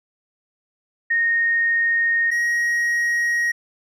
sine / triangle tone pair in turn, 1853 / 1887.6 Hz, A#6 / A#6, -11 / +21 cents, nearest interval unison, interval 32 cents, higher second, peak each -16 dBFS, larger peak neither, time 1.1-2.31 / 2.31-3.52 s, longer neither, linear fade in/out 10 ms, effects none

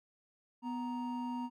triangle tone pair together, 247.9 / 935.9 Hz, B3 / A#5, +7 / +7 cents, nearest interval octave + major seventh, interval 2300 cents, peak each -35 / -39 dBFS, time 0.62-1.5 s, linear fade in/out 50 ms, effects none

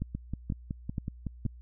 two click trains, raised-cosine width 5 ms, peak -19 / -21 dBFS, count 4 / 8, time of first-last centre 0.02-1.462 / 0.15-1.454 s, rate 2.08 / 5.37 Hz, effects added 60 Hz sine -46 dBFS peak until 1.61 s

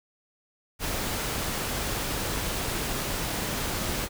pink noise, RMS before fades -30 dBFS, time 0.79-4.09 s, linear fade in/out 50 ms, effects none

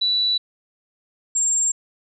sine tone pair in turn, 3951 / 7420 Hz, B7 / A#8, 0 / -9 cents, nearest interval major seventh, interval 1091 cents, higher second, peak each -17 dBFS, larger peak neither, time 0.01-0.38 / 1.35-1.72 s, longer neither, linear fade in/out 10 ms, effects none

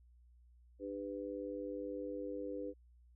harmonic tone, 99.8 Hz, G2, 32 cents sharp, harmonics 3 / 4 / 5, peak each -44 / -46 / -43 dBFS, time 0.79-2.74 s, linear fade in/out 50 ms, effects added 60 Hz sine -61 dBFS peak until 3.15 s

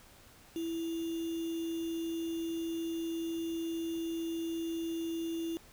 sine tone with sample-and-hold, 331 Hz, E4, 7 cents sharp, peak -33 dBFS, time 0.56-5.57 s, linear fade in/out 0 ms, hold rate 3150 Hz, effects pink hiss -58 dBFS RMS until 5.72 s

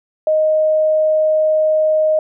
sine tone, 622.3 Hz, D#5, in tune, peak -11 dBFS, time 0.27-2.19 s, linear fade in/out 2 ms, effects none

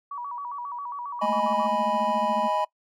sine tone with vibrato, 1046.5 Hz, C6, in tune, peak -31 dBFS, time 0.11-1.7 s, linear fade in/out 5 ms, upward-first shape square, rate 7.4 Hz, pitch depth 140 cents each way
triangle chord, G# minor, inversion second, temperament equal, 622.3 / 830.6 / 987.8 Hz, D#5 / G#5 / B5, 0 / 0 / 0 cents, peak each -26 / -26 / -24 dBFS, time 1.21-2.65 s, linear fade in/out 10 ms
sine tone with tremolo, 220.8 Hz, A3, 6 cents sharp, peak -27 dBFS, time 1.22-2.5 s, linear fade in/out 20 ms, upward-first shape sine, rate 14 Hz, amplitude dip 95%
effects noise-tail reverb RT60 0.1 s tail -21 dB re dry

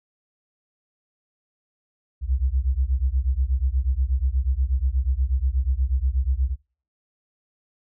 sine beating tone pair, 61.4 / 69.7 Hz, B1 / C#2, -9 / +10 cents, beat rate 8.3 Hz, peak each -22 / -23 dBFS, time 2.21-6.56 s, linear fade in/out 50 ms, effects noise-tail reverb RT60 0.4 s tail -24 dB re dry

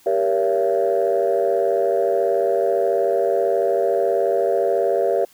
sine chord, G diminished seventh, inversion none, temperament just, 392 / 470.4 / 564.5 / 677.4 Hz, G4 / Bb4 / Db5 / Fb5, 0 / +16 / +31 / +47 cents, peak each -21 dBFS, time 0.06-5.25 s, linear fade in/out 5 ms, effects tanh soft clip ceiling -9 dBFS + white hiss -53 dBFS RMS until 5.33 s

